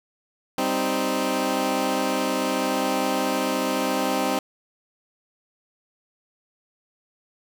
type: chord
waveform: 15% pulse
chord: C minor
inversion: second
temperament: equal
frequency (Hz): 196 / 261.6 / 311.1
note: G3 / C4 / Eb4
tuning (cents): 0 / 0 / 0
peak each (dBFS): -23 / -18 / -21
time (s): 0.58-4.39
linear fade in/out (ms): 2
effects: none